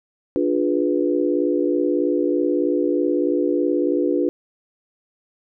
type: chord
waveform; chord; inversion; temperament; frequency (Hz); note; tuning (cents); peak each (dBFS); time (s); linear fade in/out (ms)
sine; D diminished seventh; none; equal with one note detuned; 293.7 / 352.1 / 415.3 / 493.9; D4 / F4 / Ab4 / Cb5; 0 / +14 / 0 / 0; -21 / -21 / -26 / -24; 0.36-4.29; 0
effects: none